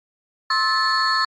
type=tone cluster; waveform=sine; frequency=1061 / 1302 / 1748 / 4365 Hz; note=C6 / E6 / A6 / C#8; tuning=+24 / -22 / -12 / -28 cents; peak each=-21 dBFS; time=0.5-1.25 s; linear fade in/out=5 ms; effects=tanh soft clip ceiling -11 dBFS + MP3 48 kbps